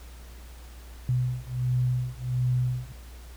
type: beating tone pair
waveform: sine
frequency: 124.7 / 126.1 Hz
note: B2 / B2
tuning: +17 / +36 cents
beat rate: 1.4 Hz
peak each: -27 dBFS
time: 1.09-2.92 s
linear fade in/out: 0 ms
effects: added 60 Hz sine -42 dBFS peak until 3.36 s + pink hiss -52 dBFS RMS until 3.36 s